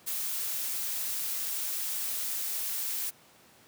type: noise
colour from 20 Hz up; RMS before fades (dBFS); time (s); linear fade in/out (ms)
blue; -33; 0.06-3.11; 20
effects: pink hiss -58 dBFS RMS until 3.67 s + high-pass 150 Hz 12 dB/octave